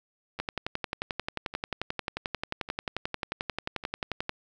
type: two click trains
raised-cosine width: 0.3 ms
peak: -23 / -14 dBFS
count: 4 / 45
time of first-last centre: 0.39-3.838 / 0.4-4.294 s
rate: 0.87 / 11.3 Hz
effects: none